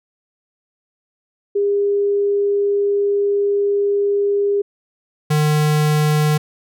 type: tone pair in turn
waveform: sine / square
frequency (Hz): 404.3 / 151.44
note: G#4 / D#3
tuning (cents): -46 / -47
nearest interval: octave + perfect fourth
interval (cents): 1701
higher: first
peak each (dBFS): -14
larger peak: neither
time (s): 1.55-4.62 / 5.3-6.38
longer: first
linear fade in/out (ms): 10
effects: none